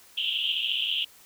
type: band-pass noise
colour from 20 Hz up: white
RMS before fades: -28 dBFS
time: 0.17-1.05 s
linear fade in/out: 10 ms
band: 2800 to 3300 Hz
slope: 96 dB/octave
effects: white hiss -54 dBFS RMS until 1.25 s